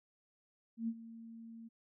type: tone with ADSR envelope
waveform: sine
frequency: 228 Hz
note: A#3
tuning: 38 cents flat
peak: -32 dBFS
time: 0.77-1.69 s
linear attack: 110 ms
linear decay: 55 ms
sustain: -16 dB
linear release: 19 ms
effects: none